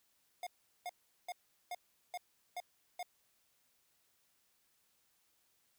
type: tone bursts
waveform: square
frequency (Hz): 715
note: F5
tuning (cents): +41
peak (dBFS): -40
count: 7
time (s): 0.43-3.029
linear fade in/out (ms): 2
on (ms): 37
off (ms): 390
effects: white hiss -75 dBFS RMS until 5.78 s